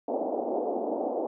white band-pass noise, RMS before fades -30 dBFS, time 0.08-1.27 s, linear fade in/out 5 ms, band 250 to 760 Hz, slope 48 dB/octave, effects none

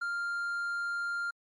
triangle tone, 1396.9 Hz, F6, in tune, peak -29 dBFS, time 0.01-1.31 s, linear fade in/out 10 ms, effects MP3 48 kbps

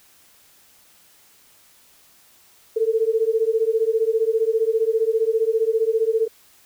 sine beating tone pair, 440 / 455 Hz, A4 / A#4, 0 / -42 cents, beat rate 15 Hz, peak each -20 dBFS, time 2.76-6.28 s, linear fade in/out 10 ms, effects white hiss -54 dBFS RMS until 6.65 s

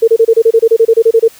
sine tone bursts, 453.8 Hz, A#4, 47 cents flat, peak -3 dBFS, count 15, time 0.02-1.282 s, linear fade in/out 10 ms, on 58 ms, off 28 ms, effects white hiss -40 dBFS RMS until 1.39 s

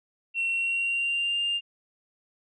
sine tone with pitch glide, 2722 to 2803 Hz, F7 to F7, -45 to +6 cents, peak -23 dBFS, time 0.34-1.61 s, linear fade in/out 50 ms, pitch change +51 cents, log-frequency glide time 0.5-1.4 s, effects tanh soft clip ceiling -21 dBFS

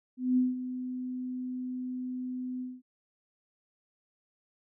sine tone with ADSR envelope, 253 Hz, B3, 42 cents sharp, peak -21 dBFS, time 0.17-2.82 s, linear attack 200 ms, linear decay 180 ms, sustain -12 dB, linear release 210 ms, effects none

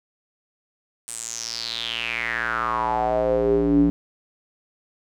square tone with band-pass filter sweep, 57.8 Hz, A#1, 14 cents flat, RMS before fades -23 dBFS, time 1.08-3.9 s, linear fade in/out 0 ms, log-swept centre 9000 to 250 Hz, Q 6.3, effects none

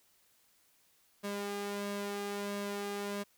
sawtooth tone with flanger, 202.5 Hz, G#3, 43 cents flat, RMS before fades -38 dBFS, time 1.23-3.24 s, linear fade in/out 20 ms, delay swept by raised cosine 1.8 to 2.44 ms, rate 1.5 Hz, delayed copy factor +0.55, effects white hiss -69 dBFS RMS until 3.37 s

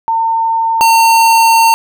sine / square tone pair in turn, 906 / 909.5 Hz, A#5 / A#5, -50 / -43 cents, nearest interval unison, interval 7 cents, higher second, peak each -10 / -6 dBFS, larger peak second, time 0.08-0.81 / 0.81-1.74 s, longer second, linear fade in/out 0 ms, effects none

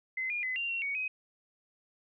sine tone with pitch steps, 2051 / 2423 / 2026 / 2775 / 2735 / 2238 / 2523 Hz, C7 / D#7 / B6 / F7 / F7 / C#7 / D#7, -35 / -47 / +44 / -12 / -37 / +16 / +23 cents, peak -31 dBFS, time 0.17-1.08 s, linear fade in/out 5 ms, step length 130 ms, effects none

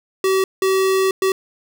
square tone bursts at uneven times, 381.9 Hz, G4, 45 cents flat, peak -15 dBFS, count 3, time 0.24-0.44 / 0.62-1.11 / 1.22-1.32 s, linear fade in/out 2 ms, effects none

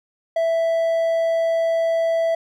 triangle tone, 660 Hz, E5, 2 cents sharp, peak -15 dBFS, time 0.36-2.35 s, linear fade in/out 5 ms, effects none

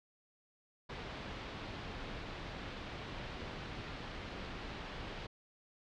pink low-pass noise, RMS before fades -45 dBFS, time 0.89-5.27 s, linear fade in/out 10 ms, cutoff 4100 Hz, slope 24 dB/octave, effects none

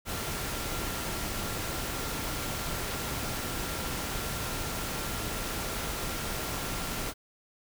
sine tone in noise, 1375 Hz, F6, 27 cents flat, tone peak -45 dBFS, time 0.05-7.14 s, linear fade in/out 50 ms, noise pink, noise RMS -34 dBFS, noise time 0.05-7.14 s, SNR -14 dB, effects none

